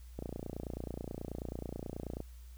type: click train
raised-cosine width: 2 ms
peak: -26 dBFS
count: 60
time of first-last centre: 0.19-2.204 s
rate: 29.3 Hz
effects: added 60 Hz sine -48 dBFS peak until 2.57 s + white hiss -65 dBFS RMS until 2.57 s